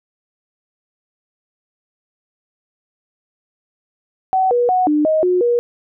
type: tone with pitch steps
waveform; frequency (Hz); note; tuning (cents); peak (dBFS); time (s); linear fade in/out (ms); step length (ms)
sine; 755 / 484.2 / 737 / 299.9 / 627 / 362 / 478.5; F#5 / B4 / F#5 / D4 / D#5 / F#4 / A#4; +35 / -34 / -7 / +36 / +13 / -38 / +45; -12; 4.33-5.59; 0; 180
effects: none